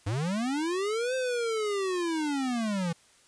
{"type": "linear two-way sweep", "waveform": "square", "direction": "up then down", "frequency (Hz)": [92.5, 523.3, 162.8], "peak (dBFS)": -28, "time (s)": [0.06, 2.93], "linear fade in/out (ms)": 10, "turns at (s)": 1.15, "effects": ["white hiss -60 dBFS RMS until 3.27 s", "resampled to 22050 Hz"]}